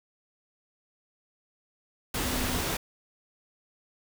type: tone in noise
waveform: sine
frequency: 250.2 Hz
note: B3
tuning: 23 cents sharp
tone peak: -35 dBFS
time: 2.23-2.57 s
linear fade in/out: 5 ms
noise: pink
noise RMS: -30 dBFS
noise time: 2.14-2.77 s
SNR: -8 dB
effects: none